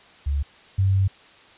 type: tone pair in turn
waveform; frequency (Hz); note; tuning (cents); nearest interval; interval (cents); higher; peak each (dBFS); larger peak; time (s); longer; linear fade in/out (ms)
sine; 70.7 / 96.52; C#2 / G2; +35 / -26; perfect fourth; 539; second; -20 / -16; second; 0.26-0.43 / 0.78-1.08; second; 10
effects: white hiss -50 dBFS RMS until 1.57 s + resampled to 8000 Hz